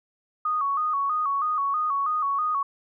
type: tone with vibrato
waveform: sine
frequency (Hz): 1174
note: D6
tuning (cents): -1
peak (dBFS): -22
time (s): 0.45-2.63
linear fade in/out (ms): 5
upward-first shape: square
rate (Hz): 3.1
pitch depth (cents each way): 91
effects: none